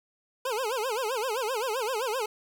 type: tone with vibrato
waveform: 25% pulse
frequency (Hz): 474.1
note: A#4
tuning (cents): +29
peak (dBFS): -24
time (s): 0.45-2.26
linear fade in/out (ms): 5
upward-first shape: sine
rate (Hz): 7.7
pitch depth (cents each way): 220
effects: 9-bit